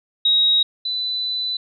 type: tone pair in turn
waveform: sine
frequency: 3800 / 3994 Hz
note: A#7 / B7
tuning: +33 / +19 cents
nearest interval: minor second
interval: 86 cents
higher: second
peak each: -13 / -21 dBFS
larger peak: first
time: 0.25-0.63 / 0.85-1.57 s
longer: second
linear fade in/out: 5 ms
effects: none